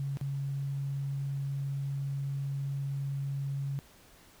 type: tone with dropouts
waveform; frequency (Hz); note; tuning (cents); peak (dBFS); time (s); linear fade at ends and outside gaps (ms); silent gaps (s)
sine; 138.59; C#3; 0; -31; 0-3.79; 0; 0.171-0.212
effects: pink hiss -58 dBFS RMS until 4.4 s